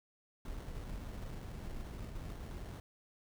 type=noise with sample-and-hold; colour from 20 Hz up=brown; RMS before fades=-44 dBFS; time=0.45-2.8 s; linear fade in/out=2 ms; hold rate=2450 Hz; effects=none